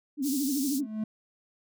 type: tone with vibrato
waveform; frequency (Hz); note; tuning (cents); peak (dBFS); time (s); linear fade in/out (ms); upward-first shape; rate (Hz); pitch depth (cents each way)
sine; 277.2; C#4; 0; -26; 0.17-0.87; 50; sine; 13; 130
type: high-pass noise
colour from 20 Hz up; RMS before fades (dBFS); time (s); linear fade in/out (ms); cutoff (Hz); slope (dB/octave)
pink; -36; 0.22-0.81; 50; 5000; 24
type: tone with exponential growth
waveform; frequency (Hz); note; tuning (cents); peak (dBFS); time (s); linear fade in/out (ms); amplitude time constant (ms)
triangle; 216.4; A3; -29; -24; 0.53-1.04; 5; 110
effects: none